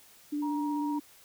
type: tone with vibrato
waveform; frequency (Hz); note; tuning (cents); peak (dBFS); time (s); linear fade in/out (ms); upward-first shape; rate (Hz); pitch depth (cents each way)
sine; 293.7; D4; 0; -29; 0.32-1; 10; sine; 16; 16
type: tone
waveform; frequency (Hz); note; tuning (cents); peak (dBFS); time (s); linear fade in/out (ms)
sine; 944; A#5; +22; -35; 0.42-0.99; 10
effects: white hiss -57 dBFS RMS until 1.24 s